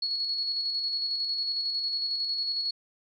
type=tone with tremolo; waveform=sine; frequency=4357 Hz; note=C#8; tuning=31 cents flat; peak=-26 dBFS; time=0.02-2.71 s; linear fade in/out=5 ms; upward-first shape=square; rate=11 Hz; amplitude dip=30%; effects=none